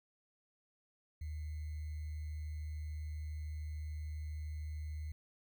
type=tone with sample-and-hold; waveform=sine; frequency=76.5 Hz; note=D#2; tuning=29 cents flat; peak=-39 dBFS; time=1.21-5.12 s; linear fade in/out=5 ms; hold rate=2100 Hz; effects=none